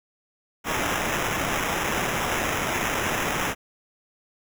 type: noise with sample-and-hold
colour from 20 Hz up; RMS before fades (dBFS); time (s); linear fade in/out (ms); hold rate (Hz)
blue; -26; 0.64-3.55; 50; 4410
effects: none